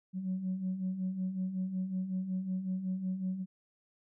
sine beating tone pair, 182.4 / 187.8 Hz, F#3 / F#3, -24 / +26 cents, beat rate 5.4 Hz, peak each -39 / -32 dBFS, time 0.13-3.46 s, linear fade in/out 50 ms, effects tanh soft clip ceiling -27 dBFS

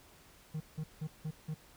triangle tone bursts, 155.56 Hz, D#3, in tune, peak -33 dBFS, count 5, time 0.54-1.545 s, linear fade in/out 10 ms, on 65 ms, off 170 ms, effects pink hiss -60 dBFS RMS until 1.76 s

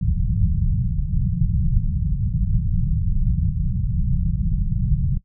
pink low-pass noise, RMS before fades -20 dBFS, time 0.01-5.18 s, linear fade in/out 10 ms, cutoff 190 Hz, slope 96 dB/octave, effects noise-tail reverb RT60 0.1 s tail -17 dB re dry

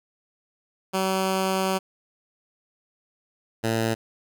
10% pulse tone pair in turn, 190 / 112.97 Hz, F#3 / A2, +46 / +46 cents, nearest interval major sixth, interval 900 cents, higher first, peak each -14 dBFS, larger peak neither, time 0.93-1.79 / 3.63-3.95 s, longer first, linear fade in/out 20 ms, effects none

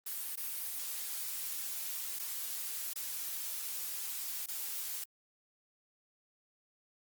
blue noise with dropouts, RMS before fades -39 dBFS, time 0.06-5.04 s, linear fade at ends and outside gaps 5 ms, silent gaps 0.357-0.373 / 2.189-2.195 / 2.934-2.957 / 4.461-4.483 s, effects Opus 32 kbps

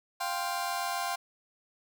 sawtooth chord, F suspended second, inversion none, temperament just, 698.5 / 785.8 / 1047.7 Hz, F5 / G5 / C6, 0 / +4 / +2 cents, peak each -31 dBFS, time 0.2-1.16 s, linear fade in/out 10 ms, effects none

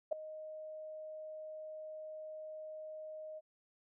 sine tone with ADSR envelope, 622.3 Hz, D#5, in tune, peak -27 dBFS, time 0.11-3.41 s, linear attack 15 ms, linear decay 4 ms, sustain -17 dB, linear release 34 ms, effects none

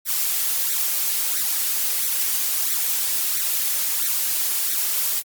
blue noise with flanger, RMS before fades -22 dBFS, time 0.05-5.23 s, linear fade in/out 50 ms, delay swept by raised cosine 0.5 to 6.1 ms, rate 1.5 Hz, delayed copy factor +0.7, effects Opus 48 kbps

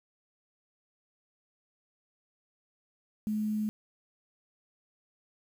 sine tone with quantisation, 213.4 Hz, G#3, 47 cents sharp, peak -28 dBFS, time 3.27-3.69 s, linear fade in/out 0 ms, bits 9, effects none

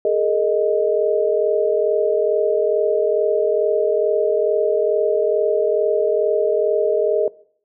sine chord, Ab suspended second, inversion none, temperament equal with one note detuned, 415.3 / 457.6 / 622.3 Hz, Ab4 / Bb4 / Eb5, 0 / -32 / 0 cents, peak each -19 dBFS, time 0.05-7.28 s, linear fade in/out 2 ms, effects noise-tail reverb RT60 0.6 s tail -21 dB re dry

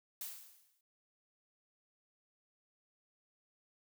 blue noise with exponential decay, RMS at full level -41 dBFS, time 0.21-0.81 s, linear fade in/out 2 ms, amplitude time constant 130 ms, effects none

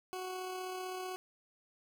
20% pulse tone with amplitude modulation, 370 Hz, F#4, in tune, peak -33 dBFS, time 0.13-1.16 s, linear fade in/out 0 ms, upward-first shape sine, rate 35.7 Hz, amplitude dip 25%, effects none

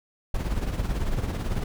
brown noise with tremolo, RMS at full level -24 dBFS, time 0.34-1.64 s, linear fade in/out 5 ms, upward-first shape triangle, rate 18 Hz, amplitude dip 65%, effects none

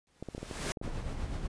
pink noise with exponential growth, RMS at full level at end -32 dBFS, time 0.07-0.72 s, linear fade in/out 0 ms, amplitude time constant 140 ms
clicks, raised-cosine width 2 ms, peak -25 dBFS, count 11, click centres 0.226 / 0.287 / 0.349 / 0.38 / 0.43 / 0.512 / 0.664 / 0.703 / 0.772 / 0.815 / 0.878 s
brown noise with tremolo, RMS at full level -34 dBFS, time 0.82-1.48 s, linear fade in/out 20 ms, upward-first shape triangle, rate 8.1 Hz, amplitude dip 45%
effects resampled to 22050 Hz

